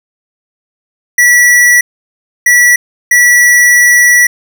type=tone bursts at uneven times; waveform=square; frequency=1947 Hz; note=B6; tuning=25 cents flat; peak=-4 dBFS; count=3; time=1.18-1.81 / 2.46-2.76 / 3.11-4.27 s; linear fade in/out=5 ms; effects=none